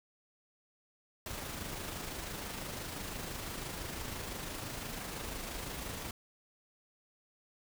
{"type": "noise with amplitude modulation", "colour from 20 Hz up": "pink", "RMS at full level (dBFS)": -40, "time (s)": [1.26, 6.11], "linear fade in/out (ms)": 2, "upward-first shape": "sine", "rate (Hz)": 25.9, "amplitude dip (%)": 35, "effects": []}